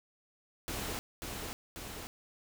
pink noise with echo, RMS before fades -38 dBFS, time 0.68-0.99 s, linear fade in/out 0 ms, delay 540 ms, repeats 2, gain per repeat -3 dB, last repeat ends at 2.07 s, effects none

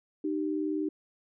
sine tone pair together, 306.6 / 386.3 Hz, D#4 / G4, -25 / -25 cents, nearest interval major third, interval 400 cents, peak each -29 / -34 dBFS, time 0.24-0.89 s, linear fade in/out 5 ms, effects none

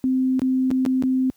sine tone with dropouts, 259.5 Hz, C4, 14 cents flat, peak -17 dBFS, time 0.04-1.3 s, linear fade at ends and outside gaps 0 ms, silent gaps 0.394-0.418 / 0.705-0.713 / 0.852-0.862 / 1.024-1.036 s, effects white hiss -62 dBFS RMS until 1.36 s + high-pass 60 Hz 12 dB/octave

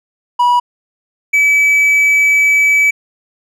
triangle tone pair in turn, 973 / 2294 Hz, B5 / D7, -26 / -41 cents, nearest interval octave + minor third, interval 1485 cents, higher second, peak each -6 dBFS, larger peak neither, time 0.39-0.6 / 1.33-2.91 s, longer second, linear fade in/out 10 ms, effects none

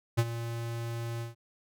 square tone with ADSR envelope, 116.54 Hz, A#2, in tune, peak -21 dBFS, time 0.17-1.35 s, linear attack 20 ms, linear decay 48 ms, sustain -13 dB, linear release 140 ms, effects none

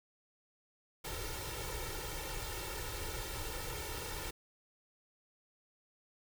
pink noise with comb filter, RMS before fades -41 dBFS, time 1.04-4.31 s, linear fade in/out 10 ms, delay 2.2 ms, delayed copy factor +1, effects none

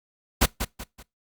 pink noise with echo, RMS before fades -18 dBFS, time 0.41-0.46 s, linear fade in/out 10 ms, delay 190 ms, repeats 3, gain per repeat -9 dB, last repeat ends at 1.03 s, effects noise-tail reverb RT60 0.2 s tail -23 dB re dry + Opus 48 kbps

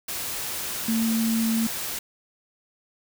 sine tone in noise, 225.7 Hz, A3, 44 cents sharp, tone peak -21 dBFS, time 0.88-1.67 s, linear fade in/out 5 ms, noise white, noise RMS -31 dBFS, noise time 0.08-1.99 s, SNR +7 dB, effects none

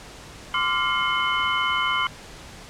sine tone cluster, 1029 / 1168 / 1395 / 2145 / 3024 Hz, C6 / D6 / F6 / C7 / F#7, -29 / -10 / -2 / +42 / +37 cents, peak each -27 dBFS, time 0.54-2.07 s, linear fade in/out 2 ms, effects pink hiss -42 dBFS RMS until 2.69 s + low-pass 8000 Hz 12 dB/octave

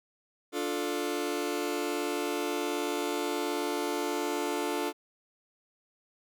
sawtooth chord, D minor, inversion none, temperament just, 293.7 / 352.4 / 440.5 Hz, D4 / F4 / A4, 0 / +16 / +2 cents, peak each -30 dBFS, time 0.52-4.93 s, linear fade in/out 50 ms, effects none

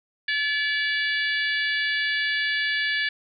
harmonic tone, 575 Hz, D5, 37 cents flat, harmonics 3 / 4 / 5 / 6 / 7 / 8, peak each -24 / -30 / -33 / -32 / -37 / -36 dBFS, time 0.28-3.09 s, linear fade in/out 5 ms, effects none

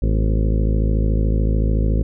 harmonic tone with a mistuned harmonic, 53.7 Hz, A1, 41 cents flat, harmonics 1 / 2 / 3 / 4 / 5 / 6 / 7 / 8 / 9 / 10, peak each -16 / -22 / -26 / -28 / -30 / -32 / -33 / -34 / -35 / -36 dBFS, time 0.02-2.03 s, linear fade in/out 5 ms, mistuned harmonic 5, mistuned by -82 cents, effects none

